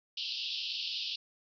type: band-pass noise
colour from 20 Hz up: pink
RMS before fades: -37 dBFS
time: 0.17-1.16 s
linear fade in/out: 5 ms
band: 2700 to 5200 Hz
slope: 96 dB/octave
effects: none